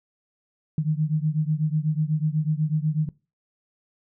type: beating tone pair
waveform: sine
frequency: 151.2 / 159.3 Hz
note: D#3 / D#3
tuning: -49 / +41 cents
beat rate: 8.1 Hz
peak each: -23 / -25 dBFS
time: 0.78-3.09 s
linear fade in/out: 2 ms
effects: noise-tail reverb RT60 0.3 s tail -21 dB re dry